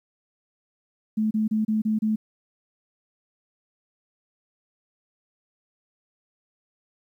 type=tone bursts; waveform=sine; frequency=216.6 Hz; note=A3; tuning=27 cents flat; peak=-20 dBFS; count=6; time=1.17-2.16 s; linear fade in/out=10 ms; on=140 ms; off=30 ms; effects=10-bit